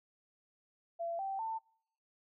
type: tone with pitch steps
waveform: sine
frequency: 677 / 777.7 / 893.3 Hz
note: E5 / G5 / A5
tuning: +46 / -14 / +26 cents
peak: -35 dBFS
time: 0.99-1.59 s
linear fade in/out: 20 ms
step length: 200 ms
effects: noise-tail reverb RT60 0.7 s tail -25 dB re dry